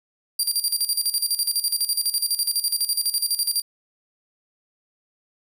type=tone with tremolo; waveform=20% pulse; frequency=4743 Hz; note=D8; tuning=16 cents sharp; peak=-13 dBFS; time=0.39-3.62 s; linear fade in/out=5 ms; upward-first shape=square; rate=12 Hz; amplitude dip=75%; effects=none